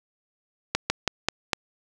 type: slowing click train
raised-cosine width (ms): 0.2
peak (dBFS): -4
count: 5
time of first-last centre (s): 0.75-1.532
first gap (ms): 150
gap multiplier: 1.18
effects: none